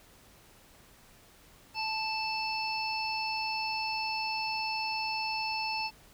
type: harmonic tone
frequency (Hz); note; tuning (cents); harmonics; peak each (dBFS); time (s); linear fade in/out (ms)
880; A5; 0; 1 / 3 / 5 / 6; -34 / -35 / -39 / -39; 1.74-5.91; 50
effects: pink hiss -58 dBFS RMS until 6.13 s